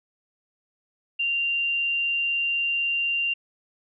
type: tone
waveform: sine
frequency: 2778 Hz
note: F7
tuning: 10 cents flat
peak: -22 dBFS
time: 1.19-3.34 s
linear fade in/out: 10 ms
effects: none